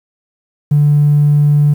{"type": "tone", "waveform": "triangle", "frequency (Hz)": 146.83, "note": "D3", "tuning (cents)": 0, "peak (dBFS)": -3, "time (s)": [0.71, 1.74], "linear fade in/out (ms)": 10, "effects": ["tanh soft clip ceiling -4 dBFS", "7-bit"]}